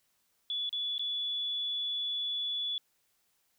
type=tone with dropouts; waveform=sine; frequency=3430 Hz; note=A7; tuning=45 cents flat; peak=-31 dBFS; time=0.5-2.78 s; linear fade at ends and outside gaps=1 ms; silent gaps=0.693-0.728 / 0.981-0.994 s; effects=white hiss -74 dBFS RMS until 3.58 s